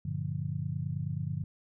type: chord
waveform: sine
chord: G minor seventh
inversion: none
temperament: just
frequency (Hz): 98 / 117.6 / 147 / 176.4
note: G2 / Bb2 / D3 / F3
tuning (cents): 0 / +16 / +2 / +18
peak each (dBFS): -37 / -39 / -34 / -40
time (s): 0.05-1.44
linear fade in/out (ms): 5
effects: none